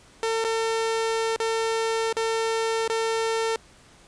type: tone with dropouts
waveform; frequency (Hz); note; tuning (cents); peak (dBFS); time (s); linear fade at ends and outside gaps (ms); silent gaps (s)
sawtooth; 450; A4; +39; -19; 0.23-3.56; 1; 0.441-0.447 / 1.362-1.401 / 2.127-2.167 / 2.878-2.898
effects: pink hiss -53 dBFS RMS until 4.07 s + resampled to 22050 Hz